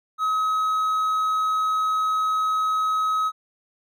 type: tone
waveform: triangle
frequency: 1275 Hz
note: D#6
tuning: 42 cents sharp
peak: -18 dBFS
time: 0.18-3.32 s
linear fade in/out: 50 ms
effects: none